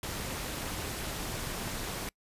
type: noise with amplitude modulation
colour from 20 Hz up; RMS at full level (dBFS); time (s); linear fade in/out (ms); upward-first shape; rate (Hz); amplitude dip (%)
pink; -34; 0.03-2.09; 2; sine; 263; 60
effects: noise-tail reverb RT60 0.1 s tail -26 dB re dry + resampled to 32000 Hz